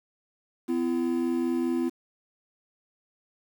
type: tone pair together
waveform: triangle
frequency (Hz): 253.3 / 338.3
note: B3 / E4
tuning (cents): +44 / +45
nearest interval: perfect fourth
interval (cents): 501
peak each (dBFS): -25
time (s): 0.68-1.9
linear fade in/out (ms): 20
effects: 8-bit